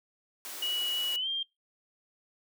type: high-pass noise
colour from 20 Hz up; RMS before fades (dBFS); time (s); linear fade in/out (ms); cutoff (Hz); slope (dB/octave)
white; -41; 0.45-1.16; 0; 260; 96
type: tone with pitch glide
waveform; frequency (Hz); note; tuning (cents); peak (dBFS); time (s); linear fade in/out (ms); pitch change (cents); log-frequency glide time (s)
sine; 2926 to 3191; F#7 to G7; -20 to +30; -29; 0.62-1.43; 5; +150; 1.17-1.28
effects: noise-tail reverb RT60 0.2 s tail -21 dB re dry